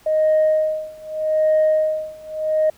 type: tone with tremolo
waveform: sine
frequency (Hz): 622.3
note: D#5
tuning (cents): 0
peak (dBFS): -11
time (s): 0.06-2.7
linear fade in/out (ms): 5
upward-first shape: sine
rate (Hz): 0.82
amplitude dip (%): 95
effects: tanh soft clip ceiling -10 dBFS + pink hiss -52 dBFS RMS until 2.77 s

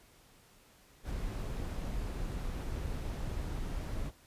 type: noise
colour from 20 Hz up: brown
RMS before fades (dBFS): -37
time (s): 1.03-4.12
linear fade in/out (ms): 50
effects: pink hiss -62 dBFS RMS until 4.26 s + resampled to 32000 Hz

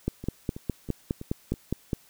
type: two click trains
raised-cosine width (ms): 3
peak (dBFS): -13 / -24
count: 10 / 5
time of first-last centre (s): 0.08-1.932 / 0.24-1.539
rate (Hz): 4.86 / 3.08
effects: white hiss -58 dBFS RMS until 2.09 s

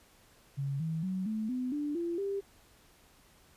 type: tone with pitch steps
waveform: sine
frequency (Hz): 138.59 / 161.05 / 187.14 / 217.5 / 252.7 / 293.7 / 341.2 / 396.5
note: C#3 / E3 / F#3 / A3 / B3 / D4 / F4 / G4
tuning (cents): 0 / -40 / +20 / -20 / +40 / 0 / -40 / +20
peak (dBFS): -31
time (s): 0.57-2.41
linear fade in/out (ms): 20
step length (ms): 230
effects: pink hiss -62 dBFS RMS until 3.56 s + resampled to 32000 Hz

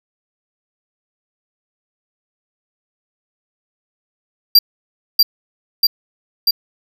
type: tone with echo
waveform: square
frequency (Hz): 4740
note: D8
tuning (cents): +15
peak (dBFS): -5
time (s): 4.55-4.59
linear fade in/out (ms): 5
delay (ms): 640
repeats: 3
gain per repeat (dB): -2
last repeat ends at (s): 6.51
effects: none

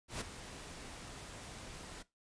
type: noise with ADSR envelope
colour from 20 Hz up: pink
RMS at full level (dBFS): -38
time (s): 0.08-2.03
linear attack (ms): 130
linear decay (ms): 10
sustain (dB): -11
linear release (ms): 15
effects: noise-tail reverb RT60 0.2 s tail -18 dB re dry + resampled to 22050 Hz

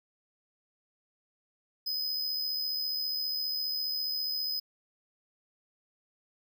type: tone with amplitude modulation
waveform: square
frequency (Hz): 5030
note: D#8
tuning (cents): +18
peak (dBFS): -29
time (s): 1.86-4.6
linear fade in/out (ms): 10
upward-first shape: sine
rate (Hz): 74.8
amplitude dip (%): 40
effects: none

